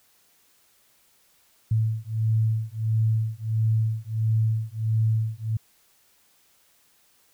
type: beating tone pair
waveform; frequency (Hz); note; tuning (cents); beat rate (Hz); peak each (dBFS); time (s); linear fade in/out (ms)
sine; 110 / 111.5; A2 / A2; 0 / +23; 1.5; -24; 1.71-5.57; 5
effects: white hiss -62 dBFS RMS until 7.33 s